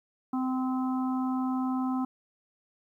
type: harmonic tone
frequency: 258.2 Hz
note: C4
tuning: 23 cents flat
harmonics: 1 / 3 / 4 / 5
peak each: -27 / -37 / -39 / -41 dBFS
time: 0.33-2.05 s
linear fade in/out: 5 ms
effects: 11-bit